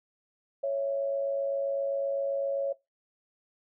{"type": "tone pair together", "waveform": "sine", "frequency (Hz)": [554.4, 662.1], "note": ["C#5", "E5"], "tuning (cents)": [0, 7], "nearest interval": "minor third", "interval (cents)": 307, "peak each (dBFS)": [-27, -36], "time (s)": [0.63, 2.73], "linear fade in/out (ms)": 10, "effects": ["noise-tail reverb RT60 0.2 s tail -20 dB re dry"]}